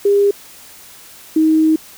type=tone pair in turn; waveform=sine; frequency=403.4 / 315.4 Hz; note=G4 / D#4; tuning=+50 / +24 cents; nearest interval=major third; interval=426 cents; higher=first; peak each=-9 dBFS; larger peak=neither; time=0.05-0.31 / 1.36-1.76 s; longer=second; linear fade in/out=5 ms; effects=white hiss -40 dBFS RMS until 1.97 s